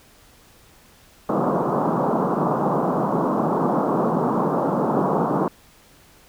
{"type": "band-pass noise", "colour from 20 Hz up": "pink", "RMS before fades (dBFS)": -21, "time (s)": [1.29, 5.48], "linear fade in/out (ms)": 2, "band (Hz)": [150, 1200], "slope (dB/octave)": 48, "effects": ["pink hiss -52 dBFS RMS until 6.28 s"]}